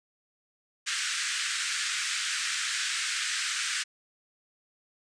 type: band-pass noise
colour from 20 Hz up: pink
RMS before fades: -31 dBFS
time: 0.86-3.84 s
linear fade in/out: 20 ms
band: 1400 to 9100 Hz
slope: 48 dB/octave
effects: resampled to 22050 Hz